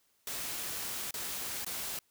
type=noise with dropouts; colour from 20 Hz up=white; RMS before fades=-38 dBFS; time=0.27-1.99 s; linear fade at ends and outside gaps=2 ms; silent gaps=1.109-1.14 / 1.647-1.664 s; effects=white hiss -72 dBFS RMS until 2.1 s